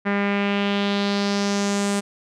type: tone with low-pass filter sweep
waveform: sawtooth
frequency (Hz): 201.3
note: G3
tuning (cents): +46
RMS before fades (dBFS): -22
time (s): 0.05-2.01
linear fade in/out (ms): 20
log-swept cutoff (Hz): 1900 to 8700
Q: 2.6
effects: none